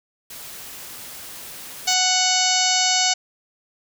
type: noise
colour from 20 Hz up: white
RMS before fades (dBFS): -37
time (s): 0.3-1.94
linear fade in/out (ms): 5
type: harmonic tone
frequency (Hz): 740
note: F#5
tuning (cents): 0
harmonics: 1 / 2 / 3 / 4 / 5 / 6 / 7 / 8 / 9 / 10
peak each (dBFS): -24 / -30 / -27 / -25 / -28 / -24 / -26 / -24 / -27 / -27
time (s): 1.87-3.14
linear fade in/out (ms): 10
effects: none